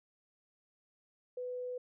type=tone; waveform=sine; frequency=497.9 Hz; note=B4; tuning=14 cents sharp; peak=-37 dBFS; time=1.37-1.78 s; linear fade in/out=5 ms; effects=none

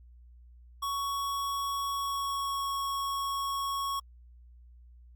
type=tone with pitch glide; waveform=square; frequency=1115 to 1105.4 Hz; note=C#6 to C#6; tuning=+10 to -5 cents; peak=-31 dBFS; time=0.82-4 s; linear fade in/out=10 ms; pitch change=-15 cents; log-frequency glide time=1.92-2.7 s; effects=added 60 Hz sine -51 dBFS peak until 5.15 s + Opus 48 kbps

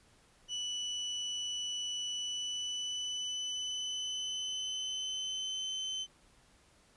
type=tone with pitch glide; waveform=35% pulse; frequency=2963 to 3067 Hz; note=F#7 to G7; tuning=+2 to -38 cents; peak=-33 dBFS; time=0.48-6.07 s; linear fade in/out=50 ms; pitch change=+60 cents; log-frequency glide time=2.1-5.71 s; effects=pink hiss -65 dBFS RMS until 6.96 s + resampled to 24000 Hz

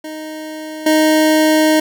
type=tone with level steps; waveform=25% pulse; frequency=311.1 Hz; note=D#4; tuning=in tune; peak=-22 / -6 dBFS; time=0.04-1.8 s; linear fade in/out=5 ms; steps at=0.86 s; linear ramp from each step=5 ms; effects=none

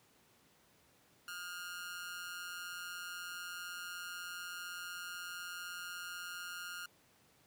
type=tone with amplitude modulation; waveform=sawtooth; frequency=1417 Hz; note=F6; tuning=25 cents sharp; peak=-36 dBFS; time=1.28-6.86 s; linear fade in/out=2 ms; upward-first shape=sine; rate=176 Hz; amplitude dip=75%; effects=pink hiss -68 dBFS RMS until 7.46 s + high-pass 100 Hz 12 dB/octave

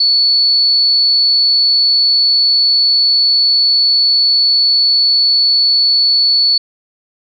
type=tone; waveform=sine; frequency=4435 Hz; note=C#8; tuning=in tune; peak=-8 dBFS; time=0-6.58 s; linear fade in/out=5 ms; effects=none

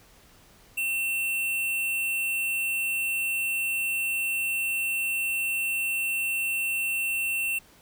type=tone; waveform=square; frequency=2700 Hz; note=E7; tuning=41 cents sharp; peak=-26 dBFS; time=0.77-7.59 s; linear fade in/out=10 ms; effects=pink hiss -56 dBFS RMS until 7.81 s

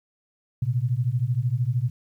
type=beating tone pair; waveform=sine; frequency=116.54 / 129.54 Hz; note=A#2 / C3; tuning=0 / -17 cents; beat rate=13 Hz; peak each=-24 dBFS; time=0.62-1.9 s; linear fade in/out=5 ms; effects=10-bit

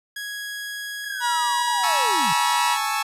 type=tone; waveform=sawtooth; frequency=1661.2 Hz; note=G#6; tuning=in tune; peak=-26 dBFS; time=0.16-1.96 s; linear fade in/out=5 ms
type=linear sweep; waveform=sine; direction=down; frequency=1700 to 140.1 Hz; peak=-30 dBFS; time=1.04-2.33 s; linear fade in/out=2 ms
type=harmonic tone; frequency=963 Hz; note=B5; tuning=44 cents flat; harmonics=1 / 2 / 3 / 4 / 5 / 6 / 7 / 8 / 9 / 10; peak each=-21 / -32 / -34 / -32 / -36 / -39 / -42 / -38 / -39 / -42 dBFS; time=1.2-2.78 s; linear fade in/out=50 ms
type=chord; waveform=sawtooth; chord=A major seventh; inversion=third; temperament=equal; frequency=830.6 / 880 / 1108.7 / 1318.5 Hz; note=G#5 / A5 / C#6 / E6; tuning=0 / 0 / 0 / 0 cents; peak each=-24 dBFS; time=1.83-3.03 s; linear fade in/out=10 ms
effects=resampled to 32000 Hz

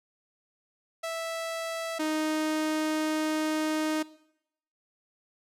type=tone pair in turn; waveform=sawtooth; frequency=658 / 310.5 Hz; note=E5 / D#4; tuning=-3 / -3 cents; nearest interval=octave + minor second; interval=1300 cents; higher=first; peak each=-27 / -23 dBFS; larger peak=second; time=1.03-1.99 / 1.99-4.03 s; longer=second; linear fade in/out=10 ms; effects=noise-tail reverb RT60 0.8 s tail -20 dB re dry + low-pass 12000 Hz 12 dB/octave

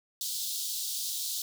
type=high-pass noise; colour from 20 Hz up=pink; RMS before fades=-34 dBFS; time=0.21-1.42 s; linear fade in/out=2 ms; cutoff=3500 Hz; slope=48 dB/octave; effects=none

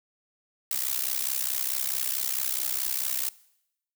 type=noise with amplitude modulation; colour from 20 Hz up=blue; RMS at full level=-25 dBFS; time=0.71-3.29 s; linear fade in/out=2 ms; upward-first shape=sine; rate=64.6 Hz; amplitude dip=90%; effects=noise-tail reverb RT60 0.8 s tail -21 dB re dry

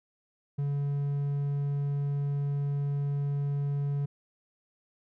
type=tone with hard clipping; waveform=triangle; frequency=142.2 Hz; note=C#3; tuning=45 cents sharp; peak=-28 dBFS; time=0.58-4.06 s; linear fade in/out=10 ms; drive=6 dB; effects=none

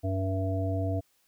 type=harmonic tone; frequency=95.2 Hz; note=F#2; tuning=50 cents sharp; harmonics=1 / 3 / 5 / 7; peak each=-28 / -34 / -39 / -34 dBFS; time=0.03-1.01 s; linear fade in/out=20 ms; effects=white hiss -69 dBFS RMS until 1.27 s

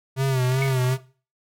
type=tone with vibrato; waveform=square; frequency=130.8 Hz; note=C3; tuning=in tune; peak=-20 dBFS; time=0.16-0.98 s; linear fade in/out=50 ms; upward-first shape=sine; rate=2.6 Hz; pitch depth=66 cents each way
type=tone with exponential decay; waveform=sine; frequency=2217 Hz; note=C#7; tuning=in tune; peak=-22 dBFS; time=0.62-0.76 s; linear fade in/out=1 ms; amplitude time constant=29 ms
effects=noise-tail reverb RT60 0.4 s tail -19 dB re dry + AAC 64 kbps

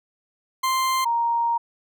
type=tone pair in turn; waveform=40% pulse / sine; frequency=1046.5 / 934.3 Hz; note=C6 / A#5; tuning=0 / +4 cents; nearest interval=major second; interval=196 cents; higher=first; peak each=-19 dBFS; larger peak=neither; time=0.63-1.05 / 1.05-1.58 s; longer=second; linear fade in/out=10 ms; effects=none

